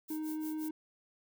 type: noise with tremolo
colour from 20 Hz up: violet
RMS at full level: -46 dBFS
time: 0.08-0.69 s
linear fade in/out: 10 ms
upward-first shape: sine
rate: 5.7 Hz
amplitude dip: 95%
type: tone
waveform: triangle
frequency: 311.1 Hz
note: D#4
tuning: in tune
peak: -33 dBFS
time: 0.1-0.71 s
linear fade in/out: 5 ms
effects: none